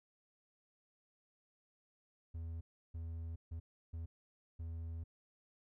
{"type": "tone bursts at uneven times", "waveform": "triangle", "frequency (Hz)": 82.41, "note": "E2", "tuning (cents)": 0, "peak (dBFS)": -39, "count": 5, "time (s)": [[2.34, 2.61], [2.94, 3.36], [3.51, 3.6], [3.93, 4.06], [4.59, 5.04]], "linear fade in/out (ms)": 10, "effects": []}